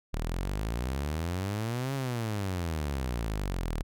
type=exponential two-way sweep; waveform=sawtooth; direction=up then down; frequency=37.1 to 138.9 to 37.1 Hz; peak=-26 dBFS; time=0.13-3.83 s; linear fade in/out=10 ms; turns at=1.94 s; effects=none